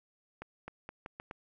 accelerating click train, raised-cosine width 0.5 ms, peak -27 dBFS, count 6, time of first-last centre 0.42-1.311 s, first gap 260 ms, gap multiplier 0.81, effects none

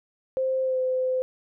sine tone with pitch glide, 523.3 to 513.7 Hz, C5 to C5, 0 to -32 cents, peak -22 dBFS, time 0.37-1.22 s, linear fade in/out 0 ms, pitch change -32 cents, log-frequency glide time 0.63-0.79 s, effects none

